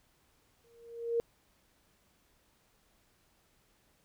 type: tone with exponential growth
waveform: sine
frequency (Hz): 466.2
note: A#4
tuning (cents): 0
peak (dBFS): -25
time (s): 0.64-1.2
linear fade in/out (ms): 0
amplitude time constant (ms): 120
effects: pink hiss -70 dBFS RMS until 4.04 s